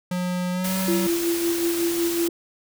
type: tone with pitch glide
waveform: square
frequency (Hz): 180 to 188.95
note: F#3 to F#3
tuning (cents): -47 to +37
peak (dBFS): -24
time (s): 0.11-1.07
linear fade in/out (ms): 5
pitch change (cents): +84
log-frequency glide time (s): 0.52-0.75
type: noise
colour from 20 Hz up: white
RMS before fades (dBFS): -30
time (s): 0.64-2.28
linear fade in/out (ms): 5
type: tone with tremolo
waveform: sine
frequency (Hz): 340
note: F4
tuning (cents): -46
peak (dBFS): -19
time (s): 0.88-2.29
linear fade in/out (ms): 2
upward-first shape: sine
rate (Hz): 5.4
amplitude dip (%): 45
effects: none